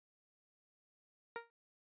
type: tone with exponential decay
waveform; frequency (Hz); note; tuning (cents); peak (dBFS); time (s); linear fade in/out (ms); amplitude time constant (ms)
15% pulse; 466.2; A#4; 0; -31; 1.36-1.5; 0; 30
effects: high-pass 150 Hz 12 dB/octave + resampled to 8000 Hz